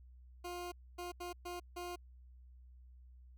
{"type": "tone bursts at uneven times", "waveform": "20% pulse", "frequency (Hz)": 353.3, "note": "F4", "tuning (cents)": 20, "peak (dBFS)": -37, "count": 5, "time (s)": [[0.44, 0.72], [0.98, 1.12], [1.2, 1.33], [1.45, 1.6], [1.76, 1.96]], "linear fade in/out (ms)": 10, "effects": ["added 62 Hz sine -55 dBFS peak until 3.37 s"]}